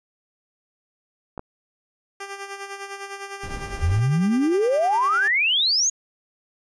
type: clicks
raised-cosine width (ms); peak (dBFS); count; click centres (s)
1; -19; 2; 1.378 / 1.394
type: tone with tremolo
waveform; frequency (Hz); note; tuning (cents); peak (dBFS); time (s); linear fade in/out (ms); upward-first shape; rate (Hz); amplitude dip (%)
10% pulse; 396.4; G4; +19; -22; 2.2-5.28; 5; sine; 9.9; 60
type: noise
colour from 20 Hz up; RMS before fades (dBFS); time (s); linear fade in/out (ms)
brown; -32; 3.43-4; 2
type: exponential sweep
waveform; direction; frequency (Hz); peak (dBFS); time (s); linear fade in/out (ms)
sine; up; 77.2 to 6800; -17; 3.82-5.9; 10
effects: resampled to 22050 Hz